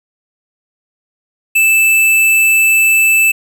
square tone, 2637 Hz, E7, in tune, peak -8 dBFS, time 1.55-3.32 s, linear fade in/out 10 ms, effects 8-bit

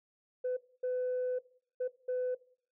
sine tone bursts at uneven times, 503 Hz, B4, 32 cents sharp, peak -29 dBFS, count 4, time 0.44-0.57 / 0.83-1.39 / 1.8-1.88 / 2.08-2.35 s, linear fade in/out 10 ms, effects noise-tail reverb RT60 0.5 s tail -19 dB re dry + tanh soft clip ceiling -28 dBFS

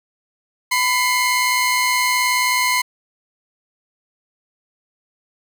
sawtooth tone pair together, 1003 / 2125 Hz, B5 / C7, +26 / +26 cents, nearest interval octave + minor second, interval 1300 cents, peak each -15 dBFS, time 0.71-2.82 s, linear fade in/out 10 ms, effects none

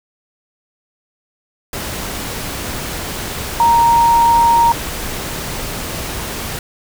sine tone in noise, 932.3 Hz, A#5, in tune, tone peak -8 dBFS, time 3.6-4.72 s, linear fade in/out 2 ms, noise pink, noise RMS -24 dBFS, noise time 1.73-6.59 s, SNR +13 dB, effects none

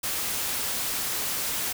white noise, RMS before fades -29 dBFS, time 0.03-1.73 s, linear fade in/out 10 ms, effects none

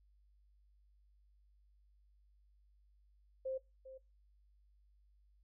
sine tone with echo, 526 Hz, C5, 9 cents sharp, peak -37 dBFS, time 3.45-3.58 s, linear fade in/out 10 ms, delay 400 ms, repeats 1, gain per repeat -13 dB, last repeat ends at 3.98 s, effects noise-tail reverb RT60 0.2 s tail -20 dB re dry + added 50 Hz sine -66 dBFS peak until 5.43 s

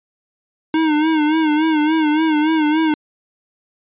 square tone with vibrato, 310 Hz, D#4, 6 cents flat, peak -14 dBFS, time 0.74-2.94 s, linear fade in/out 2 ms, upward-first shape sine, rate 3.5 Hz, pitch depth 68 cents each way, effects resampled to 8000 Hz

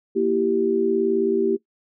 sine chord, E diminished, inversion second, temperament equal with one note detuned, 233.1 / 329.6 / 388.4 Hz, Bb3 / E4 / G4, 0 / 0 / -16 cents, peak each -25 / -24 / -19 dBFS, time 0.15-1.57 s, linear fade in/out 20 ms, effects noise-tail reverb RT60 0.1 s tail -17 dB re dry

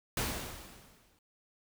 pink noise with exponential decay, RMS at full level -31 dBFS, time 0.17-1.19 s, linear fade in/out 2 ms, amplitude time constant 220 ms, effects none

